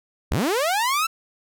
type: linear sweep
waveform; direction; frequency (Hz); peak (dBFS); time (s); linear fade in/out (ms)
sawtooth; up; 36.65 to 1352; -16; 0.31-1.07; 10
effects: none